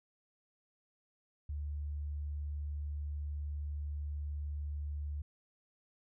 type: tone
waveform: sine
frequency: 73.42 Hz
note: D2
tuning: in tune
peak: -36 dBFS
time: 1.49-5.22 s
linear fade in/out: 5 ms
effects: none